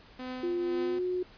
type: tone with tremolo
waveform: sawtooth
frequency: 254.6 Hz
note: C4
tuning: 47 cents flat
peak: -31 dBFS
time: 0.19-0.99 s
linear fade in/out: 5 ms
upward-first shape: triangle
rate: 2 Hz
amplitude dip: 70%
type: tone with pitch glide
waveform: sine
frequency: 350 to 363.4 Hz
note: F4 to F#4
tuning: +4 to -31 cents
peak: -28 dBFS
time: 0.43-1.23 s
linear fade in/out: 5 ms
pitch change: +65 cents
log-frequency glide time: 0.72-1.04 s
effects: pink hiss -55 dBFS RMS until 1.37 s + resampled to 11025 Hz